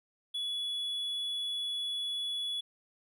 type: tone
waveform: triangle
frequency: 3401 Hz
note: G#7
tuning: 40 cents sharp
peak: -31 dBFS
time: 0.34-2.61 s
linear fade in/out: 10 ms
effects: none